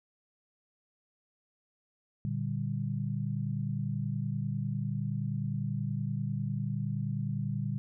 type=chord; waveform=sine; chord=G minor; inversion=first; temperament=equal; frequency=116.54 / 146.83 / 196 Hz; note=Bb2 / D3 / G3; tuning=0 / 0 / 0 cents; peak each=-34 / -34 / -36 dBFS; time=2.25-7.78 s; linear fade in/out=0 ms; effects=none